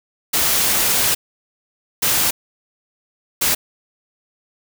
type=noise bursts at uneven times; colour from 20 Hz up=white; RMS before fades=-17 dBFS; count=3; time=0.33-1.15 / 2.02-2.31 / 3.41-3.55 s; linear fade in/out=10 ms; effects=none